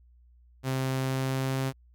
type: tone with pitch glide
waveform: sawtooth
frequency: 131.8 to 133.18 Hz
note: C3 to C3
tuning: +13 to +31 cents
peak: -23 dBFS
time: 0.63-1.73 s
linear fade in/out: 50 ms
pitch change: +18 cents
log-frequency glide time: 0.96-1.61 s
effects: added 60 Hz sine -55 dBFS peak until 1.94 s